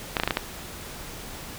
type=clicks; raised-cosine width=0.3 ms; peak=-6 dBFS; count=6; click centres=0.168 / 0.199 / 0.235 / 0.276 / 0.308 / 0.371 s; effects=pink hiss -39 dBFS RMS until 1.58 s